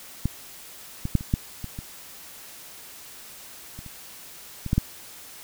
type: clicks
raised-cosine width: 5 ms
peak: -10 / -15 / -6 / -23 / -8 / -20 / -21 / -26 / -29 / -18 / -9 / -7 dBFS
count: 12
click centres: 0.256 / 1.054 / 1.153 / 1.209 / 1.339 / 1.643 / 1.789 / 3.79 / 3.863 / 4.663 / 4.731 / 4.78 s
effects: white hiss -44 dBFS RMS until 5.43 s